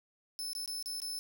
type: tone with dropouts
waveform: sawtooth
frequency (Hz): 5260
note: E8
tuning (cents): -5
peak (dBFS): -34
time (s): 0.39-1.19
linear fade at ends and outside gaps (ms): 0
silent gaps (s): 0.532-0.551 / 0.659-0.677 / 0.826-0.859 / 1.001-1.019
effects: none